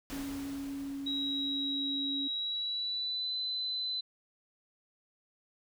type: noise with exponential decay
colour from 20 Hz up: pink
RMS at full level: -43 dBFS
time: 0.1-3.05 s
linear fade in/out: 0 ms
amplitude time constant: 640 ms
type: tone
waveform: sine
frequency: 277.2 Hz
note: C#4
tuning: in tune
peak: -36 dBFS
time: 0.12-2.28 s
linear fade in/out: 10 ms
type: tone with pitch glide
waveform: sine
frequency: 3851 to 4024 Hz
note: B7 to B7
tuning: -44 to +32 cents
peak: -32 dBFS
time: 1.06-4.01 s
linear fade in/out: 10 ms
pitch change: +76 cents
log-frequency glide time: 2.28-3.35 s
effects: none